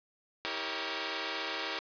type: chord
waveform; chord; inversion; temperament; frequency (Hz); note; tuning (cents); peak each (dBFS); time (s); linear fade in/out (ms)
5% pulse; E diminished seventh; none; equal with one note detuned; 321.5 / 392 / 466.2 / 554.4; E4 / G4 / Bb4 / Db5; -43 / 0 / 0 / 0; -28; 0.45-1.79; 0
effects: resampled to 11025 Hz + 9-bit